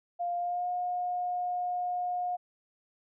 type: tone with pitch glide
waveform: sine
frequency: 700 to 717.2 Hz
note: F5 to F5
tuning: +4 to +46 cents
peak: -29 dBFS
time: 0.19-2.37 s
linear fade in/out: 20 ms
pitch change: +42 cents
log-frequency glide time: 0.37-0.68 s
effects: none